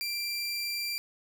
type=tone pair together; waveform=45% pulse; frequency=2366 / 4732 Hz; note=D7 / D8; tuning=+12 / +12 cents; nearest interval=octave; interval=1200 cents; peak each=-35 / -33 dBFS; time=0.01-0.98 s; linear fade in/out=0 ms; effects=none